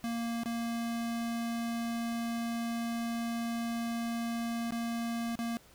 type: tone with dropouts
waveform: square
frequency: 232.5 Hz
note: A#3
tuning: 4 cents flat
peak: -33 dBFS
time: 0.04-5.57 s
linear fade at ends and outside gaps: 0 ms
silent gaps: 0.434-0.458 / 4.707-4.722 / 5.354-5.39 s
effects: pink hiss -59 dBFS RMS until 5.74 s